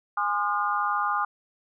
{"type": "tone cluster", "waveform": "sine", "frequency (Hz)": [826, 1042, 1216, 1425], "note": ["G#5", "C6", "D#6", "F6"], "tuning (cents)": [-10, -7, -40, 34], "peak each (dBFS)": [-29, -31, -26, -31], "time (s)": [0.17, 1.25], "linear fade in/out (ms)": 5, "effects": []}